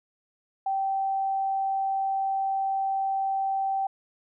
sine tone, 777 Hz, G5, 16 cents flat, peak -24 dBFS, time 0.66-3.87 s, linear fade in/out 5 ms, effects none

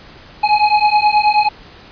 square beating tone pair, 836 / 845.4 Hz, G#5 / G#5, +11 / +31 cents, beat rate 9.4 Hz, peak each -14 dBFS, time 0.43-1.49 s, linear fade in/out 10 ms, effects pink hiss -40 dBFS RMS until 1.91 s + resampled to 11025 Hz

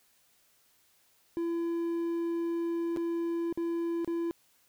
triangle tone with dropouts, 337.2 Hz, E4, 39 cents sharp, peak -27 dBFS, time 1.37-4.31 s, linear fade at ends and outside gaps 0 ms, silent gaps 2.963-2.971 / 3.526-3.575 / 4.046-4.076 s, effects white hiss -67 dBFS RMS until 4.68 s

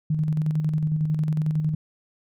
sine tone with tremolo, 154.6 Hz, D#3, 11 cents flat, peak -19 dBFS, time 0.1-1.75 s, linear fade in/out 5 ms, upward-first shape square, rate 11 Hz, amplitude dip 40%, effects none

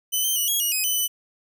5% pulse tone with pitch steps, 3019 / 3110 / 2947 / 3307 / 2900 / 2519 / 3014 / 2996 Hz, F#7 / G7 / F#7 / G#7 / F#7 / D#7 / F#7 / F#7, +34 / -14 / -8 / -8 / -35 / +21 / +31 / +21 cents, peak -13 dBFS, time 0.12-1.08 s, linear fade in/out 20 ms, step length 120 ms, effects none

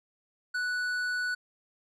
sine tone with tanh clipping, 1480 Hz, F#6, in tune, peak -30 dBFS, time 0.54-1.35 s, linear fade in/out 10 ms, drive 10 dB, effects none

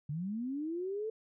sine linear sweep, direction up, 139.1 to 448 Hz, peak -34 dBFS, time 0.09-1.1 s, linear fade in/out 5 ms, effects none

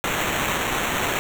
violet noise with sample-and-hold, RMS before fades -24 dBFS, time 0.04-1.19 s, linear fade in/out 0 ms, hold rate 4900 Hz, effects none

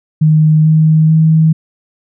sine tone with pitch steps, 155.3 / 157.2 / 159.11 Hz, D#3 / D#3 / D#3, -3 / +18 / +39 cents, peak -5 dBFS, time 0.21-1.53 s, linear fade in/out 10 ms, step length 440 ms, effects none

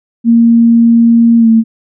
sine tone with pitch glide, 232.1 to 225.2 Hz, A#3 to A3, -7 to +40 cents, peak -3 dBFS, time 0.24-1.64 s, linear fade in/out 50 ms, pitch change -53 cents, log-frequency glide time 1.38-1.48 s, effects none

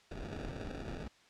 pink noise with sample-and-hold, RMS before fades -42 dBFS, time 0.11-1.08 s, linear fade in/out 5 ms, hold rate 1050 Hz, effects white hiss -64 dBFS RMS until 1.29 s + low-pass 5000 Hz 12 dB/octave

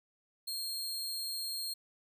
sawtooth tone, 4232 Hz, C8, 19 cents sharp, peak -33 dBFS, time 0.47-1.74 s, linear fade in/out 10 ms, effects none

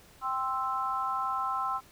sine chord, C major, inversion second, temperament equal, 784 / 1046.5 / 1318.5 Hz, G5 / C6 / E6, 0 / 0 / 0 cents, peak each -35 / -32 / -32 dBFS, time 0.21-1.81 s, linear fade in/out 50 ms, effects pink hiss -57 dBFS RMS until 1.91 s

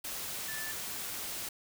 sine tone in noise, 1752 Hz, A6, 8 cents flat, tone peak -40 dBFS, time 0.48-0.72 s, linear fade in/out 5 ms, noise white, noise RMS -39 dBFS, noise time 0.04-1.49 s, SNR -4 dB, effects none

